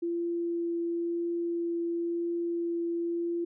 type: tone with vibrato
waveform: sine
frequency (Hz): 340.7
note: F4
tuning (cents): -43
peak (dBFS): -28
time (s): 0.02-3.45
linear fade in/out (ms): 10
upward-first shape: triangle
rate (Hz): 0.97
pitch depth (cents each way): 8
effects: none